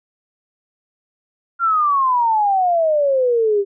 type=exponential sweep; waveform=sine; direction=down; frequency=1396.9 to 391.7 Hz; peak=-13 dBFS; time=1.59-3.65 s; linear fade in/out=50 ms; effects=none